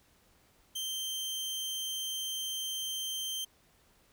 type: tone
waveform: sawtooth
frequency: 3136 Hz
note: G7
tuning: in tune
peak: -31 dBFS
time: 0.75-3.45 s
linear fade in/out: 10 ms
effects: pink hiss -66 dBFS RMS until 4.12 s